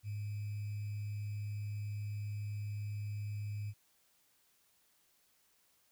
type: tone with sample-and-hold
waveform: sine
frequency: 103.83 Hz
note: G#2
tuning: in tune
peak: -37 dBFS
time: 0.03-3.74 s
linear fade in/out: 50 ms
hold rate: 2450 Hz
effects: white hiss -72 dBFS RMS until 5.91 s